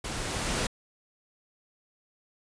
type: noise with level ramp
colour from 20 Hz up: pink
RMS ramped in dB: -35 to -28 dBFS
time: 0.04-0.67 s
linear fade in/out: 5 ms
effects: resampled to 22050 Hz